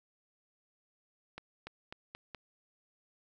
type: accelerating click train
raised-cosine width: 0.3 ms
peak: -27 dBFS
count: 5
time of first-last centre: 1.38-2.347 s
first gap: 290 ms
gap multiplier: 0.88
effects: none